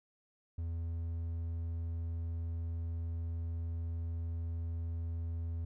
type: tone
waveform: triangle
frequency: 83.3 Hz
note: E2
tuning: 19 cents sharp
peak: -33 dBFS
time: 0.58-5.65 s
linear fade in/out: 5 ms
effects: none